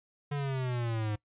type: exponential sweep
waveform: square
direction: down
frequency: 146.2 to 103.83 Hz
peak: -31 dBFS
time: 0.31-1.16 s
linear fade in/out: 10 ms
effects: noise-tail reverb RT60 0.1 s tail -21 dB re dry + resampled to 8000 Hz